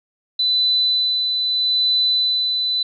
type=tone with tremolo; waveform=sine; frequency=4000 Hz; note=B7; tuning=21 cents sharp; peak=-14 dBFS; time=0.39-2.83 s; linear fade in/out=5 ms; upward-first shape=sine; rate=0.79 Hz; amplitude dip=35%; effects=none